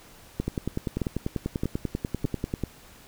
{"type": "two click trains", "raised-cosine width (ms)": 3, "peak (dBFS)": [-14, -13], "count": [23, 4], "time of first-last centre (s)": [[0.48, 2.637], [0.4, 2.252]], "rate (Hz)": [10.2, 1.62], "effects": ["pink hiss -51 dBFS RMS until 3.07 s"]}